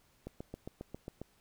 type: click train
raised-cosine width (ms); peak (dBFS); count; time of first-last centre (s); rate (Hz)
2; -28; 8; 0.27-1.216; 7.4
effects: pink hiss -69 dBFS RMS until 1.4 s